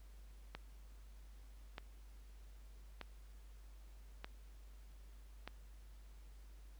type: click train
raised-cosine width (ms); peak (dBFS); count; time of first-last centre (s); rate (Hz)
0.3; -29; 5; 0.55-5.476; 0.812
effects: added 50 Hz sine -54 dBFS peak until 6.79 s + pink hiss -70 dBFS RMS until 6.79 s